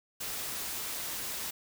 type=noise; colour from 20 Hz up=white; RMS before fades=-37 dBFS; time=0.2-1.51 s; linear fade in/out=10 ms; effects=none